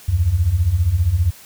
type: beating tone pair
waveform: sine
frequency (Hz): 75.9 / 90.9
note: D#2 / F#2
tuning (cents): -42 / -30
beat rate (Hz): 15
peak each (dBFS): -19 / -15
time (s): 0.08-1.31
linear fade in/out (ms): 10
effects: white hiss -43 dBFS RMS until 1.45 s